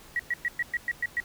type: tone bursts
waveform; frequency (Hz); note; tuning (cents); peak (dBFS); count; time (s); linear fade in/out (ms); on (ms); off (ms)
sine; 1919; A#6; +50; -24; 8; 0.16-1.202; 2; 34; 110
effects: pink hiss -51 dBFS RMS until 1.24 s